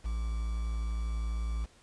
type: tone with quantisation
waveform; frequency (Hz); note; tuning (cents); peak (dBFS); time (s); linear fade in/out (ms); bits
triangle; 56.1; A1; +34; -28; 0.04-1.66; 20; 8
effects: pink hiss -61 dBFS RMS until 1.82 s + resampled to 22050 Hz